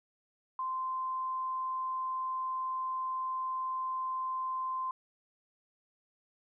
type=tone; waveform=sine; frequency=1039 Hz; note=C6; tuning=12 cents flat; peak=-32 dBFS; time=0.59-4.91 s; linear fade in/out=2 ms; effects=none